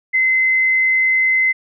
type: tone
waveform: sine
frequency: 2055 Hz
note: C7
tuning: 32 cents flat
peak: -12 dBFS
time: 0.13-1.53 s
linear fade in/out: 20 ms
effects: none